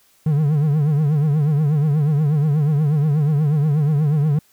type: tone with vibrato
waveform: triangle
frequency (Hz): 149.3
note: D3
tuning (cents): +29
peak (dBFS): -12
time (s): 0.26-4.39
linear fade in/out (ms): 5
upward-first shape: triangle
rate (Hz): 8.3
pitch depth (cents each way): 130
effects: white hiss -57 dBFS RMS until 4.52 s